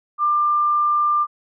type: tone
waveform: sine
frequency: 1192 Hz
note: D6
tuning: 25 cents sharp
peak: -15 dBFS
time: 0.18-1.27 s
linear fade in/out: 50 ms
effects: none